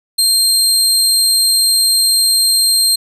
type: tone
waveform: 25% pulse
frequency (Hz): 4186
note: C8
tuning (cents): 0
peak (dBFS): -5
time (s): 0.18-2.96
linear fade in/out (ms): 10
effects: none